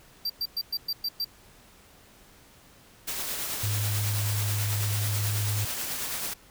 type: tone bursts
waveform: square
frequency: 4699 Hz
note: D8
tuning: in tune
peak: -27 dBFS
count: 7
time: 0.25-1.246 s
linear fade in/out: 5 ms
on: 48 ms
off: 110 ms
type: noise with tremolo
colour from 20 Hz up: white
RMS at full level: -31 dBFS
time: 3.07-6.34 s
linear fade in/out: 10 ms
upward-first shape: triangle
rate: 9.2 Hz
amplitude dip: 35%
type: tone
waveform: sine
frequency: 103.83 Hz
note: G#2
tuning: in tune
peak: -26 dBFS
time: 3.63-5.65 s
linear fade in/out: 5 ms
effects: pink hiss -55 dBFS RMS until 6.5 s